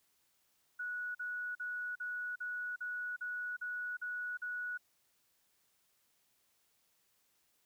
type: tone bursts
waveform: sine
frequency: 1467 Hz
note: F#6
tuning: 15 cents flat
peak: -37 dBFS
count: 10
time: 0.79-4.777 s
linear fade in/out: 10 ms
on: 360 ms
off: 43 ms
effects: white hiss -75 dBFS RMS until 7.65 s